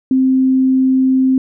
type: tone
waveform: sine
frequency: 261.6 Hz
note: C4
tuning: in tune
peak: -9 dBFS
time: 0.11-1.38 s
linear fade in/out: 2 ms
effects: none